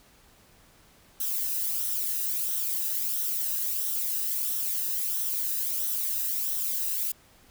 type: noise with flanger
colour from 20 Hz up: violet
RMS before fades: -29 dBFS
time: 1.2-7.12 s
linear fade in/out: 5 ms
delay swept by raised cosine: 0.42 to 0.92 ms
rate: 1.5 Hz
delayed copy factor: -0.5
effects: pink hiss -58 dBFS RMS until 7.5 s